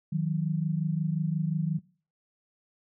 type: tone pair together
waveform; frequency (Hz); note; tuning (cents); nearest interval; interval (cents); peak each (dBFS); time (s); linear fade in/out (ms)
sine; 156.7 / 182.35; D#3 / F#3; +13 / -25; minor third; 262; -27 / -29; 0.12-1.79; 10
effects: noise-tail reverb RT60 0.4 s tail -21 dB re dry